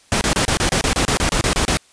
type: noise bursts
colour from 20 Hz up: pink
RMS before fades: -17 dBFS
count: 14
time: 0.12-1.771 s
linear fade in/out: 0 ms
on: 91 ms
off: 29 ms
effects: white hiss -52 dBFS RMS until 1.92 s + resampled to 22050 Hz